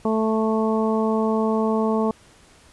harmonic tone, 220 Hz, A3, in tune, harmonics 1 / 2 / 3 / 4 / 5, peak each -21 / -23 / -28 / -29 / -30 dBFS, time 0.05-2.11 s, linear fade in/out 2 ms, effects pink hiss -52 dBFS RMS until 2.72 s + resampled to 24000 Hz

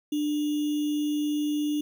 sine tone with sample-and-hold, 297.2 Hz, D4, 21 cents sharp, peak -24 dBFS, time 0.12-1.81 s, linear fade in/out 5 ms, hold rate 3150 Hz, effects none

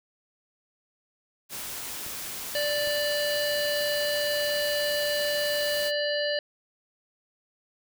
white noise, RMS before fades -36 dBFS, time 1.49-5.92 s, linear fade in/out 50 ms
clicks, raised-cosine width 3 ms, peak -33 dBFS, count 2, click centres 2.065 / 2.874 s
harmonic tone, 587.3 Hz, D5, in tune, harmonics 1 / 3 / 5 / 7 / 8, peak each -27 / -32 / -34 / -35 / -36 dBFS, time 2.55-6.39 s, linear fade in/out 2 ms
effects none

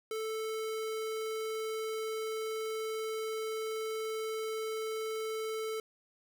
square tone, 439.6 Hz, A4, 2 cents flat, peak -35 dBFS, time 0.11-5.8 s, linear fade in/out 2 ms, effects none

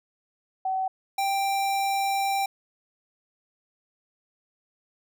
sine / square tone pair in turn, 759 / 786.3 Hz, F#5 / G5, +44 / +5 cents, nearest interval minor second, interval 61 cents, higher second, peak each -24 dBFS, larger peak neither, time 0.65-0.88 / 1.18-2.46 s, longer second, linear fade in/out 5 ms, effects none

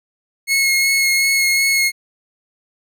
sawtooth tone with vibrato, 2172 Hz, C#7, 36 cents flat, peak -10 dBFS, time 0.47-1.92 s, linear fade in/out 50 ms, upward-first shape sine, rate 2.7 Hz, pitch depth 13 cents each way, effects none

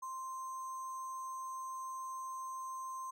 sine tone with sample-and-hold, 1046.5 Hz, C6, in tune, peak -40 dBFS, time 0.02-3.11 s, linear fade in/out 10 ms, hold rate 7350 Hz, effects low-pass 12000 Hz 12 dB/octave

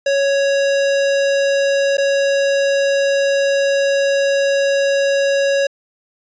square tone with dropouts, 555 Hz, C#5, 2 cents sharp, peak -14 dBFS, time 0.06-5.67 s, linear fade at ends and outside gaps 5 ms, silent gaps 1.971-1.981 s, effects resampled to 16000 Hz

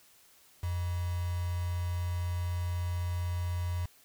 sine tone with quantisation, 88 Hz, F2, 14 cents sharp, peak -30 dBFS, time 0.63-3.86 s, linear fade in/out 5 ms, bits 7, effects white hiss -61 dBFS RMS until 4.04 s

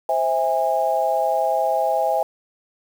sine chord, C augmented, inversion none, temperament just, 523.3 / 654.1 / 817.6 Hz, C5 / E5 / G#5, 0 / -14 / -27 cents, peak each -24 / -21 / -21 dBFS, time 0.09-2.23 s, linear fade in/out 2 ms, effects 7-bit

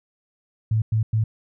sine tone bursts, 110 Hz, A2, in tune, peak -17 dBFS, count 3, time 0.71-1.24 s, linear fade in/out 5 ms, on 110 ms, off 100 ms, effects none

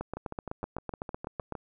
two click trains, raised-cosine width 1 ms, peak -23 / -20 dBFS, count 10 / 13, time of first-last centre 0.17-1.552 / 0.01-1.523 s, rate 6.51 / 7.93 Hz, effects none

